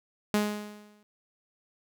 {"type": "tone with exponential decay", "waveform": "sawtooth", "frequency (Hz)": 208.9, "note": "G#3", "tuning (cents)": 10, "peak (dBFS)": -18, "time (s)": [0.34, 1.03], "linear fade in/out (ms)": 0, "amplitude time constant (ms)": 150, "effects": []}